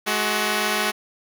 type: tone pair together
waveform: 5% pulse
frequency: 212.1 / 374.5 Hz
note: G#3 / F#4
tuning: +37 / +21 cents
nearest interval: minor seventh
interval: 984 cents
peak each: -12 dBFS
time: 0.06-0.92 s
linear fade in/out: 20 ms
effects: none